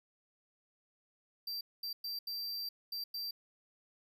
square tone bursts at uneven times, 4699 Hz, D8, in tune, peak -38 dBFS, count 6, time 1.47-1.61 / 1.83-1.93 / 2.04-2.19 / 2.27-2.69 / 2.92-3.04 / 3.14-3.31 s, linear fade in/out 5 ms, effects 13-bit

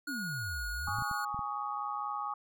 sine exponential two-way sweep, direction down then up, 308.7 to 49.82 to 128.4 Hz, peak -38 dBFS, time 0.07-1.03 s, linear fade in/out 20 ms, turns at 0.69 s
square tone, 1444 Hz, F#6, 43 cents flat, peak -37 dBFS, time 0.07-1.25 s, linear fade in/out 5 ms
sine chord, Ab suspended fourth, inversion none, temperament equal with one note detuned, 830.6 / 1120.3 / 1244.5 Hz, Ab5 / Db6 / Eb6, 0 / +18 / 0 cents, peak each -38 dBFS, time 0.87-2.34 s, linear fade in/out 5 ms
clicks, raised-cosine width 5 ms, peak -32 dBFS, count 6, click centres 0.884 / 0.987 / 1.022 / 1.113 / 1.345 / 1.392 s
effects none

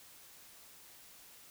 silence, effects white hiss -57 dBFS RMS until 1.5 s

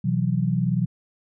sine chord, B suspended fourth, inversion none, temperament equal with one note detuned, 126.36 / 164.81 / 185 Hz, B2 / E3 / F#3, +40 / 0 / 0 cents, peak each -24 dBFS, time 0.04-0.86 s, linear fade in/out 10 ms, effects none

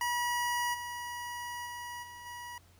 25% pulse tone with level steps, 966 Hz, B5, 39 cents flat, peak -26 / -34 / -36 / -42 / -38 dBFS, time 0.01-2.58 s, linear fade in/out 2 ms, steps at 0.73 / 1.65 / 2.02 / 2.25 s, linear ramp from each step 20 ms, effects added 88 Hz sine -60 dBFS peak until 2.79 s + pink hiss -64 dBFS RMS until 2.79 s

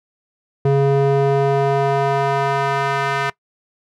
square tone with band-pass filter sweep, 138.59 Hz, C#3, in tune, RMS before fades -17 dBFS, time 0.65-3.3 s, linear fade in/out 5 ms, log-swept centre 340 to 1500 Hz, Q 1.2, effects noise-tail reverb RT60 0.1 s tail -21 dB re dry

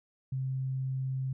sine tone, 131.9 Hz, C3, 14 cents sharp, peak -30 dBFS, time 0.32-1.33 s, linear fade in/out 5 ms, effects none

